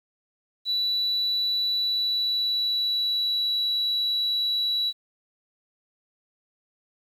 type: tone with pitch glide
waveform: sine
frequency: 3950 to 3923 Hz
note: B7 to B7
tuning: 0 to -12 cents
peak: -21 dBFS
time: 0.65-4.93 s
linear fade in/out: 50 ms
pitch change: -12 cents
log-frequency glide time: 1.79-3.55 s
effects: tanh soft clip ceiling -19 dBFS + 9-bit